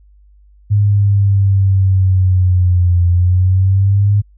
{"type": "linear two-way sweep", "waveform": "sine", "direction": "down then up", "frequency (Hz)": [103.4, 87.2, 103.4], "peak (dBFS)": -8, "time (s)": [0.7, 4.22], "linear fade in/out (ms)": 20, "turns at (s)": 3.08, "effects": ["added 50 Hz sine -43 dBFS peak until 4.37 s"]}